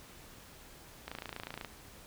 click train, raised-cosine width 0.3 ms, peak -24 dBFS, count 17, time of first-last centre 1.08-1.647 s, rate 28.2 Hz, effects pink hiss -54 dBFS RMS until 2.06 s

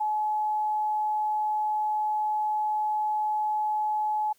sine tone, 852 Hz, G#5, 44 cents sharp, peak -24 dBFS, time 0-4.33 s, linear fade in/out 10 ms, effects white hiss -65 dBFS RMS until 4.38 s

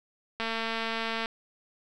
click train, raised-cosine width 0.3 ms, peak -16 dBFS, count 195, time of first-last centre 0.4-1.258 s, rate 226 Hz, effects none

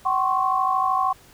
sine tone cluster, 759 / 1056 / 1109 Hz, F#5 / C6 / C#6, +44 / +16 / 0 cents, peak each -23 dBFS, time 0.05-1.13 s, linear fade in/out 10 ms, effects pink hiss -51 dBFS RMS until 1.33 s

